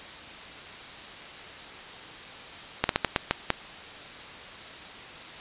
slowing click train, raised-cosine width 0.3 ms, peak -5 dBFS, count 7, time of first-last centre 2.84-3.503 s, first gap 52 ms, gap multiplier 1.3, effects white hiss -42 dBFS RMS until 5.4 s + resampled to 8000 Hz

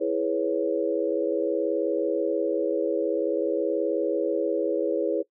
sine chord, C# minor seventh, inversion first, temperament equal, 329.6 / 415.3 / 493.9 / 554.4 Hz, E4 / G#4 / B4 / C#5, 0 / 0 / 0 / 0 cents, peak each -28 dBFS, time 0-5.23 s, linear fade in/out 20 ms, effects noise-tail reverb RT60 0.1 s tail -21 dB re dry

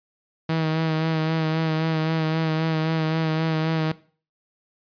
sawtooth tone with vibrato, 159.6 Hz, D#3, 44 cents sharp, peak -17 dBFS, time 0.49-3.92 s, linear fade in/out 5 ms, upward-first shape sine, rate 3.8 Hz, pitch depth 28 cents each way, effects noise-tail reverb RT60 0.4 s tail -18 dB re dry + resampled to 11025 Hz

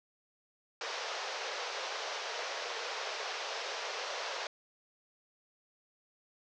pink band-pass noise, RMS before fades -39 dBFS, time 0.81-4.47 s, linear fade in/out 2 ms, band 440 to 6100 Hz, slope 48 dB/octave, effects none

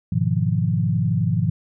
sine chord, F half-diminished seventh, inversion first, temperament equal, 103.83 / 123.47 / 155.56 / 174.61 Hz, Ab2 / Cb3 / Eb3 / F3, 0 / 0 / 0 / 0 cents, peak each -23 dBFS, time 0.12-1.5 s, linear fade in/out 5 ms, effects none

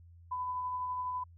sine tone with tremolo, 1001 Hz, B5, 23 cents sharp, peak -32 dBFS, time 0.31-1.24 s, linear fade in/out 10 ms, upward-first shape sine, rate 12 Hz, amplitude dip 25%, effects added 85 Hz sine -53 dBFS peak until 1.37 s

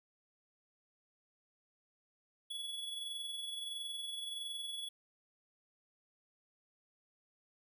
square tone with amplitude modulation, 3385 Hz, G#7, 32 cents sharp, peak -39 dBFS, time 2.5-4.89 s, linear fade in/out 10 ms, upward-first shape sine, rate 21.5 Hz, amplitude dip 40%, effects none

